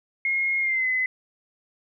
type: tone with pitch glide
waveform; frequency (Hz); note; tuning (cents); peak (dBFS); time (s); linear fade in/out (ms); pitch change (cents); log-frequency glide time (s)
sine; 2150 to 2029; C7 to B6; +47 to +46; -21; 0.25-1.06; 2; -101; 0.6-0.87
effects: none